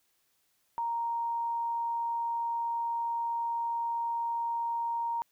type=tone; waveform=sine; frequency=932.3 Hz; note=A#5; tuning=in tune; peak=-29 dBFS; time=0.78-5.22 s; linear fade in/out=0 ms; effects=white hiss -73 dBFS RMS until 5.31 s